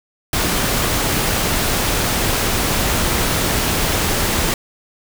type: noise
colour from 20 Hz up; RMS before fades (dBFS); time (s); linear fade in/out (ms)
pink; -18; 0.33-4.54; 2
effects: none